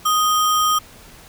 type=tone with sample-and-hold; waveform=sine; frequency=1244.5 Hz; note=D#6; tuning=in tune; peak=-14 dBFS; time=0.05-0.79 s; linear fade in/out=10 ms; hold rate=4410 Hz; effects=pink hiss -44 dBFS RMS until 1.28 s